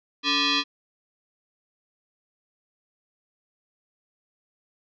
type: tone with frequency modulation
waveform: sine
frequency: 450 Hz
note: A4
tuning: 39 cents sharp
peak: -20 dBFS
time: 0.23-0.64 s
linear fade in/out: 50 ms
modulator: 734 Hz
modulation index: 5.8
effects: none